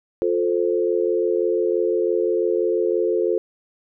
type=chord; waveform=sine; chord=F major; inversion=none; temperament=equal with one note detuned; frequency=354.1 / 440 / 523.3 Hz; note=F4 / A4 / C5; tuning=+24 / 0 / 0 cents; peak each=-21 / -21 / -25 dBFS; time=0.22-3.38 s; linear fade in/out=0 ms; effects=none